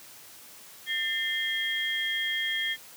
sine tone cluster, 1799 / 2081 / 3247 Hz, A6 / C7 / G#7, +38 / -10 / -40 cents, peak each -31 / -33 / -30 dBFS, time 0.86-2.77 s, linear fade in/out 50 ms, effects white hiss -49 dBFS RMS until 2.96 s + high-pass 80 Hz 12 dB/octave

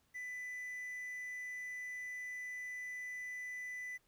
triangle tone with quantisation, 1994 Hz, B6, 16 cents sharp, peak -40 dBFS, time 0.14-3.98 s, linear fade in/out 20 ms, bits 11, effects pink hiss -75 dBFS RMS until 4.07 s

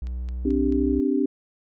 triangle tone with pitch glide, 61.74 to 64.36 Hz, B1 to C2, 0 to -28 cents, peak -25 dBFS, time 0.02-1 s, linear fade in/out 0 ms, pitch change +72 cents, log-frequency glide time 0.72-0.84 s
click train, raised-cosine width 0.2 ms, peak -30 dBFS, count 4, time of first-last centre 0.07-0.724 s, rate 4.59 Hz
sine chord, C suspended second, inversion none, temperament just, 261.6 / 294.3 / 392.4 Hz, C4 / D4 / G4, 0 / +4 / +2 cents, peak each -23 / -23 / -26 dBFS, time 0.45-1.26 s, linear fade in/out 5 ms
effects none

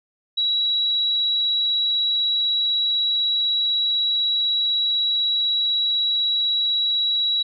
sine tone, 3892 Hz, B7, 26 cents flat, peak -18 dBFS, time 0.37-7.43 s, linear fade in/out 10 ms, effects none

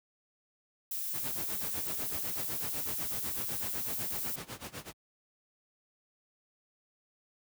violet noise, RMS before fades -36 dBFS, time 0.91-4.36 s, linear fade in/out 5 ms
pink noise with tremolo, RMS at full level -40 dBFS, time 1.12-4.93 s, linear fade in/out 50 ms, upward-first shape sine, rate 8 Hz, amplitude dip 90%
effects high-pass 80 Hz 12 dB/octave

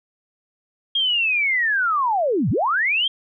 sine linear two-way sweep, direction down then up, 3262 to 90.4 to 3262 Hz, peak -17 dBFS, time 0.95-3.08 s, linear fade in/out 5 ms, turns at 2.5 s, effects none

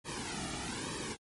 pink noise with flanger, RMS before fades -39 dBFS, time 0.04-1.17 s, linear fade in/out 50 ms, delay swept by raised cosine 1.4 to 1.95 ms, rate 1.1 Hz, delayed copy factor -0.95, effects MP3 48 kbps

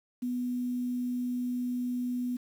sine tone with quantisation, 246.9 Hz, B3, in tune, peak -29 dBFS, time 0.22-2.37 s, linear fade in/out 10 ms, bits 9, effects none

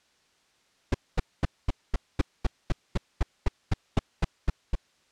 brown noise bursts, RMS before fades -21 dBFS, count 16, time 0.92-4.754 s, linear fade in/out 5 ms, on 24 ms, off 230 ms, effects white hiss -66 dBFS RMS until 5.11 s + low-pass 6000 Hz 12 dB/octave

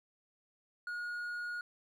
sine tone with hard clipping, 1441 Hz, F#6, 46 cents flat, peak -38 dBFS, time 0.87-1.61 s, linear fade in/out 2 ms, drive 3 dB, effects none

